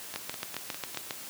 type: two click trains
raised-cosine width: 0.2 ms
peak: -15 / -20 dBFS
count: 8 / 5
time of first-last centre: 0.16-1.109 / 0.14-0.946 s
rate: 7.38 / 4.96 Hz
effects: white hiss -43 dBFS RMS until 1.29 s + high-pass 100 Hz 12 dB/octave